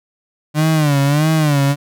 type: tone with vibrato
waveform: 35% pulse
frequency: 148.8 Hz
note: D3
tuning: 23 cents sharp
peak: -10 dBFS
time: 0.54-1.76 s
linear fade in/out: 50 ms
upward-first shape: sine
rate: 1.6 Hz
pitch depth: 120 cents each way
effects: none